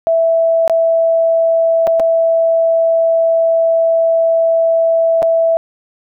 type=tone with dropouts; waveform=sine; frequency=659 Hz; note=E5; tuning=1 cent flat; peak=-9 dBFS; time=0.07-5.57 s; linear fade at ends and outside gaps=0 ms; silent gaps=0.678-0.697 / 1.87-1.875 / 1.997-2.001 / 5.221-5.228 s; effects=none